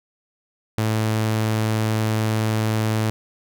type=tone; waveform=sawtooth; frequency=109.5 Hz; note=A2; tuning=8 cents flat; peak=-15 dBFS; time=0.78-3.1 s; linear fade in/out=0 ms; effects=none